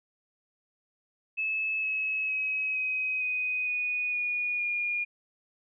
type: tone with pitch steps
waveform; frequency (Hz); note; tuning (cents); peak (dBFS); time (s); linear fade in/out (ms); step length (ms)
sine; 2600 / 2575 / 2549 / 2525 / 2500 / 2475 / 2451 / 2427; E7 / E7 / D#7 / D#7 / D#7 / D#7 / D#7 / D#7; -24 / -41 / +41 / +25 / +8 / -10 / -27 / -44; -27; 1.37-5.05; 20; 460
effects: none